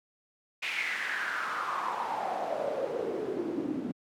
pink noise with band-pass filter sweep, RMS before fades -33 dBFS, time 0.62-3.92 s, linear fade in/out 10 ms, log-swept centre 2500 to 240 Hz, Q 5, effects high-pass 150 Hz 12 dB/octave

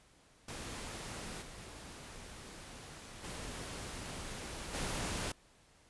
pink noise with level steps, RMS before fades -44 / -50 / -44 / -38 dBFS, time 0.48-5.32 s, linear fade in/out 5 ms, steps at 1.41 / 3.23 / 4.73 s, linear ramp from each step 20 ms, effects pink hiss -65 dBFS RMS until 5.89 s + resampled to 24000 Hz

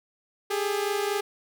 sawtooth tone pair together, 401.3 / 425.5 Hz, G4 / G#4, +41 / +42 cents, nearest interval minor second, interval 101 cents, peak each -23 / -26 dBFS, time 0.5-1.21 s, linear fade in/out 10 ms, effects none

